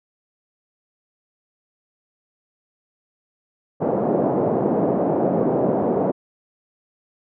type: band-pass noise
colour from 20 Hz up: white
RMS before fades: -20 dBFS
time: 3.8-6.12 s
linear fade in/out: 20 ms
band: 150 to 640 Hz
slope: 24 dB/octave
effects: none